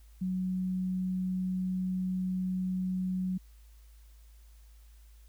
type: tone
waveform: sine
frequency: 185 Hz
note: F#3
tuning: in tune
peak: -29 dBFS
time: 0.21-3.38 s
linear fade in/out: 10 ms
effects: added 54 Hz sine -52 dBFS peak until 5.28 s + white hiss -67 dBFS RMS until 5.28 s